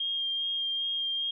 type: tone with vibrato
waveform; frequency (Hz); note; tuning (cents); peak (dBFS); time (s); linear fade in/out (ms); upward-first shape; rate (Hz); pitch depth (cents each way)
sine; 3219; G7; +45; -28; 0-1.31; 5; sine; 2.5; 14
effects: none